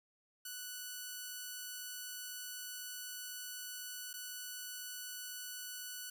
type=tone with dropouts; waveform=5% pulse; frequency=1482 Hz; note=F#6; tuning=2 cents sharp; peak=-32 dBFS; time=0.45-6.1 s; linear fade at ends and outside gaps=5 ms; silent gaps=4.131-4.138 s; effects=none